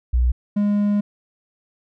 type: tone pair in turn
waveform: sine / triangle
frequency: 61.1 / 205.5 Hz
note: B1 / G#3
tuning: -18 / -18 cents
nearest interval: octave + major sixth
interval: 2100 cents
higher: second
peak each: -14 dBFS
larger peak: neither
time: 0.13-0.32 / 0.56-1.01 s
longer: second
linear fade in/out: 10 ms
effects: none